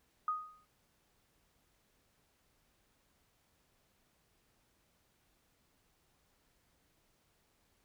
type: tone with exponential decay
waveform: sine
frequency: 1244.5 Hz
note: D#6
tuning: in tune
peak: -29 dBFS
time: 0.28-0.65 s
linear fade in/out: 2 ms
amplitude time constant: 79 ms
effects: pink hiss -74 dBFS RMS until 7.84 s